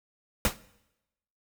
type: noise with exponential decay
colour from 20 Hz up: pink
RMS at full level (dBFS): -20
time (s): 0.45-0.57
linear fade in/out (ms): 1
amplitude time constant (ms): 26
effects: noise-tail reverb RT60 0.9 s tail -20 dB re dry